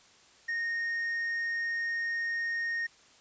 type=tone; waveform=triangle; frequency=1852 Hz; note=A#6; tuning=12 cents flat; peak=-28 dBFS; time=0.48-2.87 s; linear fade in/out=10 ms; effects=white hiss -59 dBFS RMS until 3.2 s + resampled to 16000 Hz